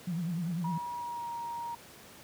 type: tone with vibrato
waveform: sine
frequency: 170.5 Hz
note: F3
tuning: 41 cents flat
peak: -30 dBFS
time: 0.07-0.78 s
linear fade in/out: 5 ms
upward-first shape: triangle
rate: 10 Hz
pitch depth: 140 cents each way
type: tone with pitch glide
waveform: sine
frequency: 960 to 939.7 Hz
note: B5 to A#5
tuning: -49 to +14 cents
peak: -35 dBFS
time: 0.64-1.75 s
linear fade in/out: 5 ms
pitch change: -37 cents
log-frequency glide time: 0.96-1.31 s
effects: pink hiss -52 dBFS RMS until 2.23 s + high-pass 100 Hz 12 dB/octave

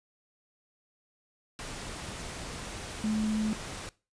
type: tone in noise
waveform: sine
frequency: 215.8 Hz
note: A3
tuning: 33 cents flat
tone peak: -26 dBFS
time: 3.04-3.53 s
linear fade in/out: 0 ms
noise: pink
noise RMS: -40 dBFS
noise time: 1.59-3.89 s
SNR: +11 dB
effects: noise-tail reverb RT60 0.3 s tail -20 dB re dry + resampled to 22050 Hz

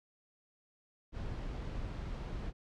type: noise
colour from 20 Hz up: brown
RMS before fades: -40 dBFS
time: 1.12-2.53 s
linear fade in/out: 50 ms
effects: low-pass 5000 Hz 12 dB/octave

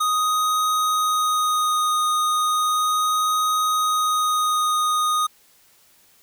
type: tone with vibrato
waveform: square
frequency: 1244.5 Hz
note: D#6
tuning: in tune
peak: -19 dBFS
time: 0-5.27 s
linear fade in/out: 10 ms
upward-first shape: sine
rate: 0.35 Hz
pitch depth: 10 cents each way
effects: white hiss -56 dBFS RMS until 6.22 s

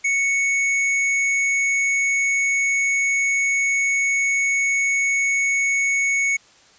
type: tone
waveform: square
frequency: 2217 Hz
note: C#7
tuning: in tune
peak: -18 dBFS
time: 0.04-6.37 s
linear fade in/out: 10 ms
effects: white hiss -52 dBFS RMS until 6.78 s + resampled to 16000 Hz

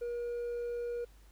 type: tone with hard clipping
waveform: sine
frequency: 477.4 Hz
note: A#4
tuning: 41 cents sharp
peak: -35 dBFS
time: 0.01-1.05 s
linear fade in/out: 10 ms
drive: 2 dB
effects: added 50 Hz sine -56 dBFS peak until 1.31 s + pink hiss -66 dBFS RMS until 1.31 s

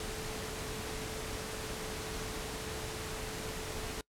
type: tone in noise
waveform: sine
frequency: 436.5 Hz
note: A4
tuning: 14 cents flat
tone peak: -45 dBFS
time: 0-4.01 s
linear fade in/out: 2 ms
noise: pink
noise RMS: -40 dBFS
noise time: 0-4.01 s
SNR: -8 dB
effects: noise-tail reverb RT60 0.1 s tail -24 dB re dry + low-pass 11000 Hz 12 dB/octave

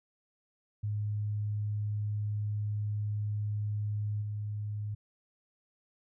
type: tone with level steps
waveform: sine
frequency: 104.7 Hz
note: G#2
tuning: 15 cents sharp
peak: -30 / -33 dBFS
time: 0.83-4.95 s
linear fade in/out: 10 ms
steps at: 4.21 s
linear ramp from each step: 20 ms
effects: none

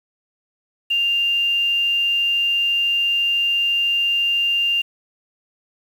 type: tone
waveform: sine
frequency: 2794 Hz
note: F7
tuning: in tune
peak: -16 dBFS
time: 0.9-4.82 s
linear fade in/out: 10 ms
effects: 7-bit

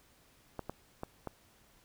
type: clicks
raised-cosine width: 1 ms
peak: -24 dBFS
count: 4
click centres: 0.593 / 0.696 / 1.034 / 1.273 s
effects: pink hiss -65 dBFS RMS until 1.84 s

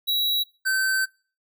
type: tone pair in turn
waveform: square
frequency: 3885 / 1541.8 Hz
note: B7 / G6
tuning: -29 / -29 cents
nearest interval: octave + major third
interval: 1600 cents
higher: first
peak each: -21 dBFS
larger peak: neither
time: 0.07-0.44 / 0.65-1.06 s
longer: second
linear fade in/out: 20 ms
effects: noise-tail reverb RT60 0.4 s tail -25 dB re dry

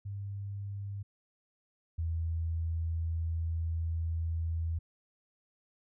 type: tone pair in turn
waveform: sine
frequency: 99.9 / 82.26 Hz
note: G2 / E2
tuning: +33 / -3 cents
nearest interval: minor third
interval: 336 cents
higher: first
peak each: -36 / -30 dBFS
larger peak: second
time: 0.05-1.03 / 1.98-4.79 s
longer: second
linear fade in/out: 10 ms
effects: none

